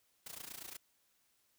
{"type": "noise with amplitude modulation", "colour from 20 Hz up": "white", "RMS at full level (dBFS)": -45, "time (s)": [0.26, 0.77], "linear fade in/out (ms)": 5, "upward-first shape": "sine", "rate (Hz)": 28.6, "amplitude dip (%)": 85, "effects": ["white hiss -75 dBFS RMS until 1.58 s"]}